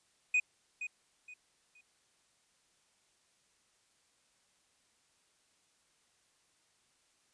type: tone with echo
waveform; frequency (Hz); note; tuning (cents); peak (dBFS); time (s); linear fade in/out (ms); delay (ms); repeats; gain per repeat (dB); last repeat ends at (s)
triangle; 2489; D#7; 0; -24; 0.34-0.4; 5; 470; 3; -11; 1.81
effects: white hiss -72 dBFS RMS until 7.33 s + resampled to 22050 Hz